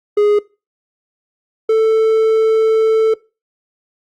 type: tone pair in turn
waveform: triangle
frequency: 415.3 / 442.2 Hz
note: G#4 / A4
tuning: 0 / +9 cents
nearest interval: minor second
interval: 109 cents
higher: second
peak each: -7 dBFS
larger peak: neither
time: 0.17-0.39 / 1.69-3.14 s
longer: second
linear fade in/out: 5 ms
effects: noise-tail reverb RT60 0.3 s tail -22 dB re dry + Opus 48 kbps